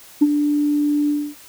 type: tone with ADSR envelope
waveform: sine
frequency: 293.7 Hz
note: D4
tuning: in tune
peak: -6 dBFS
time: 0.21-1.35 s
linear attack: 14 ms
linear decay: 38 ms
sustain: -9 dB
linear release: 260 ms
effects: tanh soft clip ceiling -5 dBFS + white hiss -44 dBFS RMS until 1.48 s